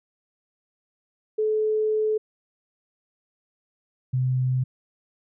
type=tone pair in turn; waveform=sine; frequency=431.5 / 128.29 Hz; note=A4 / C3; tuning=-34 / -34 cents; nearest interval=octave + major sixth; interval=2100 cents; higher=first; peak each=-20 dBFS; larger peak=neither; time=1.38-2.18 / 4.13-4.64 s; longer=first; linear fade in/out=10 ms; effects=none